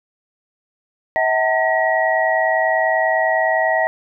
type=tone cluster; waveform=sine; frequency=643 / 753 / 894 / 1910 Hz; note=E5 / F#5 / A5 / A#6; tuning=-43 / +30 / +27 / +42 cents; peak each=-18 / -21 / -24 / -19 dBFS; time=1.16-3.87 s; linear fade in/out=0 ms; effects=none